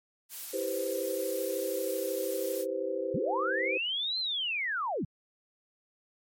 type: noise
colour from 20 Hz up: blue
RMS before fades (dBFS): -40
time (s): 0.29-2.66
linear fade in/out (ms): 50
type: chord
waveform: sine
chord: C major seventh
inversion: first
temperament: just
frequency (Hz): 327 / 392.4 / 490.5 / 523.3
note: E4 / G4 / B4 / C5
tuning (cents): -14 / +2 / -12 / 0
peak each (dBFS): -39 / -35 / -37 / -33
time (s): 0.53-3.78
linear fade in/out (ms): 10
type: linear two-way sweep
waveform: sine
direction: up then down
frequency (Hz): 110 to 4186 to 110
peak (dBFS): -29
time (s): 3.14-5.05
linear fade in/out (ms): 5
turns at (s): 4.19
effects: MP3 64 kbps